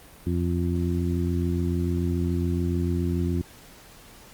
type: harmonic tone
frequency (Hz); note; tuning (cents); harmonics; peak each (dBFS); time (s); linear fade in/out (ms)
87; F2; -6; 1 / 2 / 3 / 4; -25 / -28 / -30 / -31; 0.26-3.42; 10
effects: pink hiss -49 dBFS RMS until 4.33 s + Opus 32 kbps